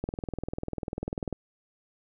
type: click train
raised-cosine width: 2 ms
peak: -18 dBFS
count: 27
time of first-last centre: 0.04-1.327 s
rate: 20.2 Hz
effects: none

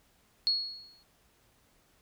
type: tone with exponential decay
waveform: sine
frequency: 4331 Hz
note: C#8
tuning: 41 cents flat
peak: -22 dBFS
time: 0.47-1.03 s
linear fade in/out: 0 ms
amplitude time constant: 120 ms
effects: pink hiss -67 dBFS RMS until 2.01 s

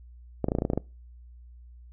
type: clicks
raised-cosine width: 2 ms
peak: -12 dBFS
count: 10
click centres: 0.443 / 0.485 / 0.519 / 0.551 / 0.586 / 0.621 / 0.651 / 0.701 / 0.734 / 0.776 s
effects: noise-tail reverb RT60 0.3 s tail -24 dB re dry + added 60 Hz sine -46 dBFS peak until 1.92 s

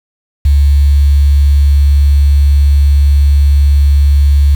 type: tone with quantisation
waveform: sine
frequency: 70.9 Hz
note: C#2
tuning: 40 cents sharp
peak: -4 dBFS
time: 0.45-4.55 s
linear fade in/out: 5 ms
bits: 5
effects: none

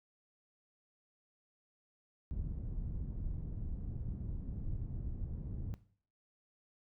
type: low-pass noise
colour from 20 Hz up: pink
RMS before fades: -40 dBFS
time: 2.31-5.74 s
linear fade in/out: 0 ms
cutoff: 140 Hz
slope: 12 dB/octave
effects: noise-tail reverb RT60 0.5 s tail -17 dB re dry

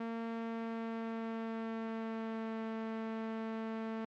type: tone with pitch glide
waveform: sawtooth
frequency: 228.7 to 222.8 Hz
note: A#3 to A3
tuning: -33 to +22 cents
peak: -33 dBFS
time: 0-4.05 s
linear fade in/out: 5 ms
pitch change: -45 cents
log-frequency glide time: 0.23-2.63 s
effects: low-pass 2000 Hz 12 dB/octave + MP3 48 kbps

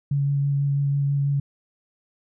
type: tone with vibrato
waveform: sine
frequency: 140.9 Hz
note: C#3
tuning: 29 cents sharp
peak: -19 dBFS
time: 0.11-1.4 s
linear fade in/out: 5 ms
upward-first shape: sine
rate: 6.1 Hz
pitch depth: 11 cents each way
effects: none

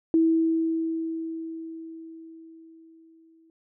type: tone with exponential decay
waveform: sine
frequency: 325.7 Hz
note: E4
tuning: 21 cents flat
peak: -16 dBFS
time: 0.14-3.5 s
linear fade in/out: 1 ms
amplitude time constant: 730 ms
effects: none

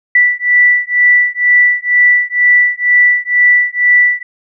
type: beating tone pair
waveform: sine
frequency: 1966 / 1968.1 Hz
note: B6 / B6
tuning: -8 / -7 cents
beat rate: 2.1 Hz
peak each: -10 dBFS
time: 0.15-4.23 s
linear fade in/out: 5 ms
effects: none

